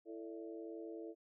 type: harmonic tone with a mistuned harmonic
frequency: 110.9 Hz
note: A2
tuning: 14 cents sharp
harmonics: 3 / 4 / 5 / 6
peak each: -47 / -49 / -55 / -58 dBFS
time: 0.05-1.15 s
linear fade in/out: 50 ms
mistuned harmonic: 5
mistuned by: +87 cents
effects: none